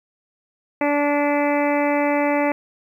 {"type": "harmonic tone", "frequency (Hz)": 290, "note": "D4", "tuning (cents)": -22, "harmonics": [1, 2, 3, 4, 5, 6, 7, 8, 9], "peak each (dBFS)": [-21, -21, -24, -32, -35, -35, -28, -32, -36], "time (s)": [0.81, 2.52], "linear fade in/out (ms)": 2, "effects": ["9-bit"]}